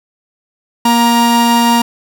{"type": "tone pair together", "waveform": "45% pulse", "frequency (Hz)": [236, 938], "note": ["A#3", "A#5"], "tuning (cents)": [22, 11], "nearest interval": "2 octaves", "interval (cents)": 2389, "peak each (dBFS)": -11, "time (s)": [0.85, 1.82], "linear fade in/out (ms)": 5, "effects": []}